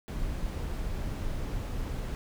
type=noise; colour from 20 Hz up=brown; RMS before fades=-33 dBFS; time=0.08-2.15 s; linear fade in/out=0 ms; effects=none